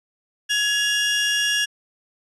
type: tone pair together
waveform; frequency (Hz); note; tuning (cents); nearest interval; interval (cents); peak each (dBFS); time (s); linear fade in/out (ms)
30% pulse; 1678.6 / 2823; G#6 / F7; +18 / +18; major sixth; 900; -19; 0.49-1.66; 20
effects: resampled to 24000 Hz